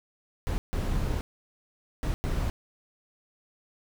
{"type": "noise bursts at uneven times", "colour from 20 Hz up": "brown", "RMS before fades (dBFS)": -28, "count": 4, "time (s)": [[0.47, 0.58], [0.73, 1.21], [2.03, 2.14], [2.24, 2.5]], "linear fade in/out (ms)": 0, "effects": []}